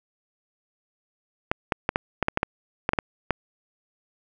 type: clicks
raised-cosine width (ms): 0.5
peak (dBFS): -6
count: 12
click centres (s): 1.515 / 1.722 / 1.891 / 1.959 / 2.227 / 2.284 / 2.374 / 2.431 / 2.891 / 2.934 / 2.988 / 3.307
effects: none